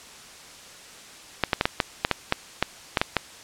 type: clicks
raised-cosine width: 0.3 ms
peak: -3 dBFS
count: 12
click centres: 1.437 / 1.532 / 1.611 / 1.655 / 1.802 / 2.049 / 2.113 / 2.324 / 2.626 / 2.972 / 3.015 / 3.167 s
effects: white hiss -45 dBFS RMS until 3.43 s + low-pass 8000 Hz 12 dB/octave